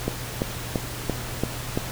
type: click train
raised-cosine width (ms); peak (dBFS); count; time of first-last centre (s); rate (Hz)
2; -9; 6; 0.08-1.775; 2.95
effects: added 120 Hz sine -36 dBFS peak until 1.91 s + pink hiss -34 dBFS RMS until 1.91 s